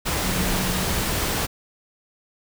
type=tone in noise; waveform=sine; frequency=185 Hz; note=F#3; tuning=in tune; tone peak=-27 dBFS; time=0.22-0.85 s; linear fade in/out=20 ms; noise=pink; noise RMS=-24 dBFS; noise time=0.05-1.47 s; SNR=-6 dB; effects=none